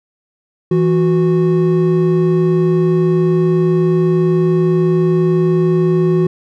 triangle tone pair together, 164.81 / 366.6 Hz, E3 / F#4, 0 / -16 cents, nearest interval octave + major second, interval 1384 cents, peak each -11 dBFS, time 0.71-6.27 s, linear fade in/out 5 ms, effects none

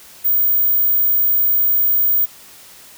sine tone, 15070 Hz, A#9, 18 cents sharp, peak -10 dBFS, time 0.24-2.26 s, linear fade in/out 20 ms, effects tanh soft clip ceiling -10 dBFS + white hiss -42 dBFS RMS until 2.97 s

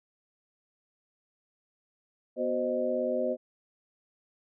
harmonic tone with a mistuned harmonic, 123.47 Hz, B2, in tune, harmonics 2 / 3 / 4 / 5, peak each -34 / -35 / -30 / -31 dBFS, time 2.36-3.37 s, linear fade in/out 50 ms, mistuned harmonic 4, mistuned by +90 cents, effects none

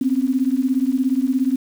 sine beating tone pair, 253 / 270 Hz, B3 / C#4, +42 / -45 cents, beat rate 17 Hz, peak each -19 dBFS, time 0.01-1.56 s, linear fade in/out 5 ms, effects 7-bit

